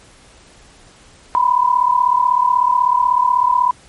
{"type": "tone pair together", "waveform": "sine", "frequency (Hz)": [974.8, 1011], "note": ["B5", "B5"], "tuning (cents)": [-23, 40], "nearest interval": "minor second", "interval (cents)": 63, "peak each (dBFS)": -14, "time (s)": [1.35, 3.71], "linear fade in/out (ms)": 0, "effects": ["pink hiss -46 dBFS RMS until 3.88 s", "MP3 48 kbps"]}